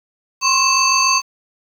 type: tone cluster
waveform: sine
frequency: 1042 / 1089 / 2632 / 4563 / 6310 Hz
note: C6 / C#6 / E7 / C#8 / G8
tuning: -7 / -31 / -3 / +49 / +10 cents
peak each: -18 dBFS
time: 0.41-1.22 s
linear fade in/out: 50 ms
effects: tanh soft clip ceiling -4 dBFS + 7-bit